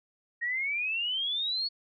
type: exponential sweep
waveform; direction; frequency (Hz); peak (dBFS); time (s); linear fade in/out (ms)
sine; up; 1864.7 to 4435; -28; 0.41-1.69; 20
effects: none